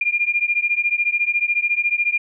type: beating tone pair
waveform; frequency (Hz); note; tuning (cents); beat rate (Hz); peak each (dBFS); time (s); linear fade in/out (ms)
sine; 2402 / 2416; D7 / D7; +38 / +48; 14; -20; 0.01-2.18; 5
effects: none